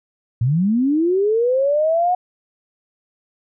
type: linear sweep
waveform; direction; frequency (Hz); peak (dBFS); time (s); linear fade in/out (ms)
sine; up; 109.2 to 734; -14; 0.41-2.15; 5
effects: none